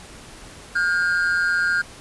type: tone pair together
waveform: triangle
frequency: 1424 / 1598.4 Hz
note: F6 / G6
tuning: +33 / +33 cents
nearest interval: major second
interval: 200 cents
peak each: -19 dBFS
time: 0.75-1.82 s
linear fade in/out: 10 ms
effects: pink hiss -42 dBFS RMS until 2 s + resampled to 24000 Hz